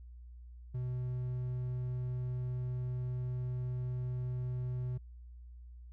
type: tone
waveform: triangle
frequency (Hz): 125.1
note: B2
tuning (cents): +23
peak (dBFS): -32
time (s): 0.74-4.98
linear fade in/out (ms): 10
effects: added 60 Hz sine -48 dBFS peak until 5.92 s